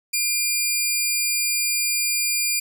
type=tone; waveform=10% pulse; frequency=2400 Hz; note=D7; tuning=37 cents sharp; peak=-11 dBFS; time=0.13-2.6 s; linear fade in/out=10 ms; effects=none